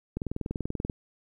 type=click train; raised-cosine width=3 ms; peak=-18 dBFS; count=16; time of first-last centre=0.17-0.898 s; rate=20.6 Hz; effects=10-bit